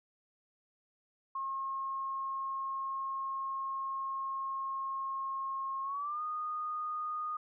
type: tone with pitch glide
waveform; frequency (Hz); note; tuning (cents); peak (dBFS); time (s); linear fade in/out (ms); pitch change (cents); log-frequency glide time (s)
sine; 1078 to 1231.2; C#6 to D#6; -49 to -19; -34; 1.35-7.37; 5; +230; 5.83-6.22
effects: none